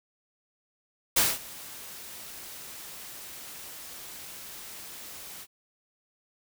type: noise with ADSR envelope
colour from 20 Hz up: white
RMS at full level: -21 dBFS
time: 1.16-5.47 s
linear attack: 11 ms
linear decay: 210 ms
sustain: -22 dB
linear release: 52 ms
effects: none